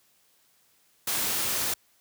white noise, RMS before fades -28 dBFS, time 1.07-1.74 s, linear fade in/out 5 ms, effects white hiss -65 dBFS RMS until 2 s + high-pass 60 Hz 12 dB/octave

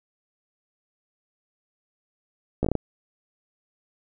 slowing click train, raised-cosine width 2 ms, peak -10 dBFS, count 6, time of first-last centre 2.63-2.753 s, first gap 15 ms, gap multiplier 1.25, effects none

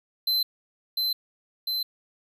square tone with echo, 4069 Hz, C8, 49 cents flat, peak -22 dBFS, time 0.27-0.43 s, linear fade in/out 5 ms, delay 700 ms, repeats 2, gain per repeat -2 dB, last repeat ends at 1.83 s, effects none

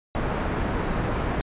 pink low-pass noise, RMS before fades -26 dBFS, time 0.15-1.41 s, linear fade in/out 0 ms, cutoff 1500 Hz, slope 12 dB/octave, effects resampled to 8000 Hz

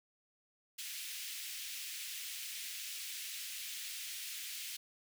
pink high-pass noise, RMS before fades -44 dBFS, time 0.78-4.77 s, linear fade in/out 10 ms, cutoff 2300 Hz, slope 24 dB/octave, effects none

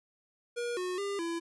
square tone with pitch steps, 478 / 364 / 400.8 / 335.9 Hz, A#4 / F#4 / G4 / E4, +43 / -28 / +38 / +33 cents, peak -33 dBFS, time 0.56-1.4 s, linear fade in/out 20 ms, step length 210 ms, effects resampled to 24000 Hz

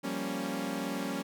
sawtooth chord, G half-diminished seventh, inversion third, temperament equal, 174.61 / 196 / 233.1 / 277.2 Hz, F3 / G3 / Bb3 / Db4, 0 / 0 / 0 / 0 cents, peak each -38 / -34 / -35 / -32 dBFS, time 0.03-1.23 s, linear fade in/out 20 ms, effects none

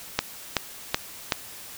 click train, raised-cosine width 0.2 ms, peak -3 dBFS, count 4, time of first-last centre 0.19-1.322 s, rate 2.65 Hz, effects white hiss -42 dBFS RMS until 1.77 s

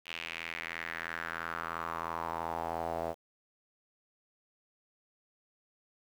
sawtooth tone with band-pass filter sweep, 83 Hz, E2, 12 cents sharp, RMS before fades -38 dBFS, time 0.05-3.15 s, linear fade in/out 50 ms, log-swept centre 2800 to 640 Hz, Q 3.5, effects 9-bit

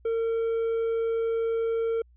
triangle tone, 455.6 Hz, A#4, 40 cents flat, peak -22 dBFS, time 0.05-2.02 s, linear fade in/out 5 ms, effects added 60 Hz sine -54 dBFS peak until 2.16 s + resampled to 8000 Hz

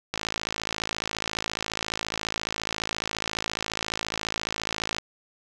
click train, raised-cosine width 0.2 ms, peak -10 dBFS, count 265, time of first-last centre 0.14-4.984 s, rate 54.5 Hz, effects none

